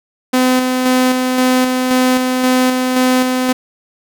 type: tone with tremolo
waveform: sawtooth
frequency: 254.9 Hz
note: C4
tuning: 45 cents flat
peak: -6 dBFS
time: 0.33-3.53 s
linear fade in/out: 10 ms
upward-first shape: square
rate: 1.9 Hz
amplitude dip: 35%
effects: none